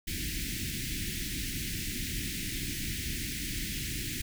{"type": "band-stop noise", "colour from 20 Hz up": "pink", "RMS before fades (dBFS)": -35, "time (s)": [0.07, 4.22], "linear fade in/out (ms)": 10, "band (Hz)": [340, 1800], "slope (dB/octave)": 48, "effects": []}